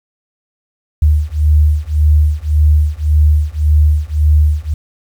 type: beating tone pair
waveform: sine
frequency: 74.7 / 76.5 Hz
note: D2 / D#2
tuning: +30 / -29 cents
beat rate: 1.8 Hz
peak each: -11 dBFS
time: 1.02-4.74 s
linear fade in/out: 5 ms
effects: 7-bit